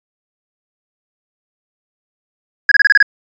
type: tone bursts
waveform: triangle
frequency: 1661.2 Hz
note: G#6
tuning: in tune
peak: -3 dBFS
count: 7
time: 2.69-3.027 s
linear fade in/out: 2 ms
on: 25 ms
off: 27 ms
effects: resampled to 16000 Hz